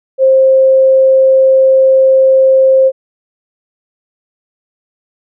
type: tone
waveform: sine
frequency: 529 Hz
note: C5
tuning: 19 cents sharp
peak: -4 dBFS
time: 0.18-2.92 s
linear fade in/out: 50 ms
effects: none